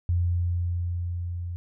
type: tone with level ramp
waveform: sine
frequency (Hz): 87.31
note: F2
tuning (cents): 0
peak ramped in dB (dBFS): -20 to -30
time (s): 0.09-1.56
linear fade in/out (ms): 0
effects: none